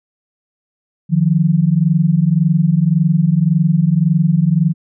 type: tone pair together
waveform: sine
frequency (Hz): 153.69 / 175.5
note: D#3 / F3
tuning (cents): -21 / +9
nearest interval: major second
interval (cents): 230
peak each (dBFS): -13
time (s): 1.09-4.74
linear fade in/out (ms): 50
effects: none